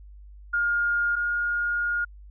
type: tone pair in turn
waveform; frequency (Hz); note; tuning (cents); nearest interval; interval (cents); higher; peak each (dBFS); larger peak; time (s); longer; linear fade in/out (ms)
sine; 1417 / 1425.2; F6 / F6; +25 / +35; unison; 10; second; -21 / -23; first; 0.53-1.16 / 1.16-2.05; second; 10
effects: added 50 Hz sine -43 dBFS peak until 2.3 s